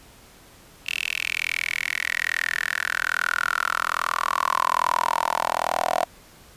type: tone with high-pass filter sweep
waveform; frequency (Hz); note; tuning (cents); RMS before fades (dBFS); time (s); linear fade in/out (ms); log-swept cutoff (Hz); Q
10% pulse; 41.2; E1; 0; -25; 0.86-6.05; 10; 2700 to 730; 7.2
effects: pink hiss -50 dBFS RMS until 6.56 s + resampled to 32000 Hz